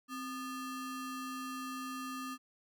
square ring-modulated tone, 740 Hz, F#5, in tune, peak -37 dBFS, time 0.08-2.38 s, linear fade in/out 50 ms, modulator 479 Hz, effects none

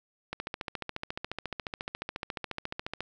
click train, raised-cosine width 0.3 ms, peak -18 dBFS, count 39, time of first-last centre 0.33-3.006 s, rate 14.2 Hz, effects none

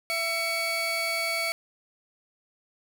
30% pulse tone pair together, 667.4 / 2245 Hz, E5 / C#7, +21 / +21 cents, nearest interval octave + major sixth, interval 2100 cents, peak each -29 / -25 dBFS, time 0.1-1.52 s, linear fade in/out 0 ms, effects none

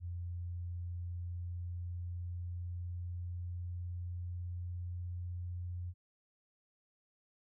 sine tone with pitch glide, 87.31 to 88.53 Hz, F2 to F2, 0 to +24 cents, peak -38 dBFS, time 0-5.94 s, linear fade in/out 50 ms, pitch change +24 cents, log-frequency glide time 0.24-5.69 s, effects none

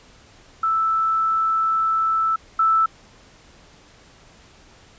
sine tone pair in turn, 1318.5 / 1318.5 Hz, E6 / E6, 0 / 0 cents, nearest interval unison, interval 0 cents, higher neither, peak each -17 / -14 dBFS, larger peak second, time 0.63-2.36 / 2.59-2.86 s, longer first, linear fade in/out 5 ms, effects pink hiss -50 dBFS RMS until 4.98 s + resampled to 16000 Hz

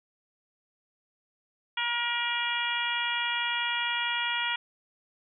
harmonic tone, 475.4 Hz, A#4, 34 cents sharp, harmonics 2 / 3 / 4 / 5 / 6 / 7, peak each -34 / -34 / -34 / -34 / -34 / -34 dBFS, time 1.77-4.56 s, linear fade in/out 5 ms, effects none

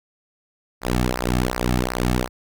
sawtooth tone with flanger, 61.74 Hz, B1, in tune, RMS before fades -22 dBFS, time 0.81-2.29 s, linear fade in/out 50 ms, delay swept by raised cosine 0.28 to 2.08 ms, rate 2.7 Hz, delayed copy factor -0.9, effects none

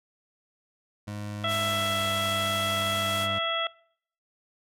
25% pulse tone with pitch glide, 103.83 to 99.54 Hz, G#2 to G2, 0 to +27 cents, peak -30 dBFS, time 1.07-3.39 s, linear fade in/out 10 ms, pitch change -73 cents, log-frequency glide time 1.5-2 s
harmonic tone, 664 Hz, E5, 12 cents sharp, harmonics 1 / 2 / 3 / 4 / 5, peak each -31 / -30 / -35 / -38 / -30 dBFS, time 1.44-3.67 s, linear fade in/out 2 ms
white noise, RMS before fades -36 dBFS, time 1.47-3.28 s, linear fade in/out 50 ms
effects noise-tail reverb RT60 0.6 s tail -22 dB re dry + low-pass 12000 Hz 12 dB/octave

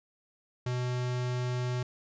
square tone, 124.5 Hz, B2, 14 cents sharp, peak -30 dBFS, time 0.66-1.83 s, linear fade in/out 5 ms, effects resampled to 16000 Hz

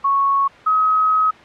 sine tone pair in turn, 1106 / 1271.6 Hz, C#6 / D#6, -4 / +37 cents, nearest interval major second, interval 241 cents, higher second, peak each -13 / -12 dBFS, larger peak second, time 0.04-0.48 / 0.66-1.31 s, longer second, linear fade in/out 10 ms, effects white hiss -41 dBFS RMS until 1.44 s + low-pass 2000 Hz 12 dB/octave

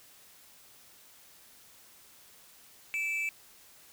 triangle tone pair together, 2327 / 2620 Hz, D7 / E7, -17 / -11 cents, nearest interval major second, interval 206 cents, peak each -30 / -33 dBFS, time 2.94-3.29 s, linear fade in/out 0 ms, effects white hiss -57 dBFS RMS until 3.92 s

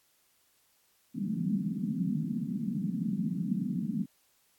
white band-pass noise, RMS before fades -32 dBFS, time 1.14-4.06 s, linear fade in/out 20 ms, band 160 to 240 Hz, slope 48 dB/octave, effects white hiss -69 dBFS RMS until 4.58 s + AAC 64 kbps

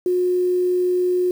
sine tone with quantisation, 361.1 Hz, F#4, 42 cents flat, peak -16 dBFS, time 0.06-1.31 s, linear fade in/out 2 ms, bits 7, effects none

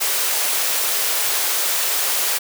white high-pass noise, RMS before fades -20 dBFS, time 0-2.39 s, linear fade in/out 20 ms, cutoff 400 Hz, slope 24 dB/octave, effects none

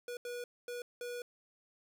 square tone bursts at uneven times, 485.3 Hz, B4, 30 cents flat, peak -40 dBFS, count 4, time 0.08-0.17 / 0.25-0.44 / 0.68-0.82 / 1.01-1.22 s, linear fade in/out 2 ms, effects none

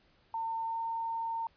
sine tone with pitch glide, 905 to 911.8 Hz, A5 to A#5, +48 to -39 cents, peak -32 dBFS, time 0.34-1.47 s, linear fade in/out 2 ms, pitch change +13 cents, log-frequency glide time 0.66-0.77 s, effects pink hiss -67 dBFS RMS until 1.56 s + resampled to 11025 Hz

